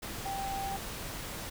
sine tone in noise, 784 Hz, G5, in tune, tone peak -34 dBFS, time 0.25-0.77 s, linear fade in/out 10 ms, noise pink, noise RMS -40 dBFS, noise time 0.02-1.5 s, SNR +3 dB, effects none

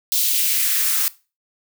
blue noise with high-pass filter sweep, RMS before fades -19 dBFS, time 0.12-1.08 s, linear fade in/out 0 ms, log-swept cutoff 3800 to 1100 Hz, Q 1.7, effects noise-tail reverb RT60 0.3 s tail -19 dB re dry

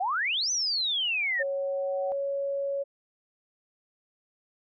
sine exponential two-way sweep, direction up then down, 698.5 to 6170 to 1761 Hz, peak -25 dBFS, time 0-1.43 s, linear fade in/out 10 ms, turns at 0.51 s
sine tone with exponential growth, 750 Hz, F#5, 23 cents sharp, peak -32 dBFS, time 0.64-2.12 s, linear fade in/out 0 ms, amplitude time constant 320 ms
sine tone with pitch glide, 553 to 556.8 Hz, C#5 to C#5, -4 to +8 cents, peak -27 dBFS, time 1.39-2.84 s, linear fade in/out 20 ms, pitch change +12 cents, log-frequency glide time 1.75-2.26 s
effects none

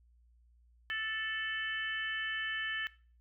harmonic tone with a mistuned harmonic, 440 Hz, A4, in tune, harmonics 3 / 4 / 5 / 6 / 7, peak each -47 / -35 / -45 / -47 / -41 dBFS, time 0.9-2.87 s, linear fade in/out 0 ms, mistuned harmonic 7, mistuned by -26 cents, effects noise-tail reverb RT60 0.4 s tail -19 dB re dry + added 59 Hz sine -62 dBFS peak until 3.2 s

